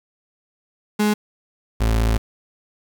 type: tone pair in turn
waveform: 35% pulse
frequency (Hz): 210 / 55.62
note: G#3 / A1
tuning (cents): +19 / +19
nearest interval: octave + major seventh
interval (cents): 2300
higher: first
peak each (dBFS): -14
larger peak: neither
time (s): 0.99-1.14 / 1.8-2.18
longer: second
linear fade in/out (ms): 10
effects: 7-bit